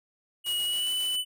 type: tone with pitch glide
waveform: square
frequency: 2901 to 2991 Hz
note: F#7 to F#7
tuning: -35 to +18 cents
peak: -27 dBFS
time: 0.44-1.25 s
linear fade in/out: 50 ms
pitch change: +53 cents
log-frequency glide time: 0.65-0.91 s
type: noise with tremolo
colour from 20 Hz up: white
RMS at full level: -43 dBFS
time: 0.46-1.16 s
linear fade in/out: 2 ms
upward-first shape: square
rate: 7.4 Hz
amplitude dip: 35%
effects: none